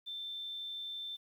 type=tone; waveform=sine; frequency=3554 Hz; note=A7; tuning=17 cents sharp; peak=-39 dBFS; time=0.06-1.17 s; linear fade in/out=20 ms; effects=11-bit